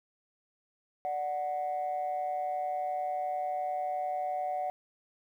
sine tone pair together, 588.6 / 740 Hz, D5 / F#5, +4 / 0 cents, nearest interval major third, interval 396 cents, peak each -35 / -30 dBFS, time 1.05-4.7 s, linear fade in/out 0 ms, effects tanh soft clip ceiling -26 dBFS + 11-bit

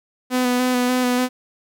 sawtooth tone with vibrato, 250 Hz, B3, 21 cents sharp, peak -13 dBFS, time 0.3-1.29 s, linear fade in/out 50 ms, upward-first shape square, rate 3.4 Hz, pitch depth 17 cents each way, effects none

